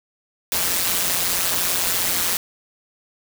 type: noise with amplitude modulation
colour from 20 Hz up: white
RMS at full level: -18 dBFS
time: 0.52-2.37 s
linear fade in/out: 2 ms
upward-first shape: sine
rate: 177 Hz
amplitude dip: 75%
effects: none